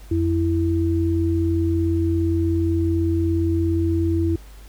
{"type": "tone pair together", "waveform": "sine", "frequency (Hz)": [87.31, 330.7], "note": ["F2", "E4"], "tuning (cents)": [0, 6], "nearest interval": "octave + major seventh", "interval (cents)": 2306, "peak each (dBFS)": -20, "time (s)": [0.11, 4.36], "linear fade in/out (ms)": 5, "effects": ["added 50 Hz sine -39 dBFS peak until 4.68 s", "pink hiss -50 dBFS RMS until 4.68 s"]}